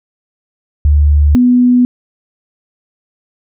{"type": "tone pair in turn", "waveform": "sine", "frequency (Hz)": [73.42, 247], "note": ["D2", "B3"], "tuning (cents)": [0, 0], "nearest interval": "octave + major sixth", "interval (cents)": 2100, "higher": "second", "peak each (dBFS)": -5, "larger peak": "neither", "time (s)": [[0.85, 1.35], [1.35, 1.85]], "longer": "neither", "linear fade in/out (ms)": 0, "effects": []}